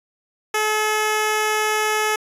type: tone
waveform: 10% pulse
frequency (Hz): 428.8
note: A4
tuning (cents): -45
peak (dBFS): -10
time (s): 0.54-2.16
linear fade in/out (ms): 5
effects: resampled to 32000 Hz